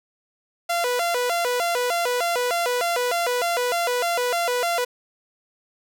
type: tone with vibrato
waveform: sawtooth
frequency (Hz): 582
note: D5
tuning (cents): -16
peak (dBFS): -17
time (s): 0.69-4.85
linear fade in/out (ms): 10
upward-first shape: square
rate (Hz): 3.3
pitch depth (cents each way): 290
effects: none